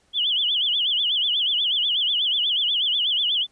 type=tone with vibrato; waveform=sine; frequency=3175 Hz; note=G7; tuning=21 cents sharp; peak=-19 dBFS; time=0.13-3.47 s; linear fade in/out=50 ms; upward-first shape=sine; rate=8.2 Hz; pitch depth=180 cents each way; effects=pink hiss -63 dBFS RMS until 3.51 s + resampled to 22050 Hz